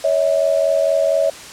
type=tone pair together; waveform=sine; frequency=560 / 644.3 Hz; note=C#5 / E5; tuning=+18 / -40 cents; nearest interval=major second; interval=242 cents; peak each=-16 dBFS; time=0.04-1.3 s; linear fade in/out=5 ms; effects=white hiss -35 dBFS RMS until 1.52 s + low-pass 8000 Hz 12 dB/octave